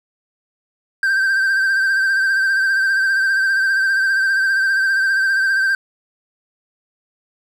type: tone with vibrato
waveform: triangle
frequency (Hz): 1568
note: G6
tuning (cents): 0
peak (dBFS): -12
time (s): 1.03-5.75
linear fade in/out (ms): 2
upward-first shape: triangle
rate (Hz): 15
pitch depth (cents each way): 48
effects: none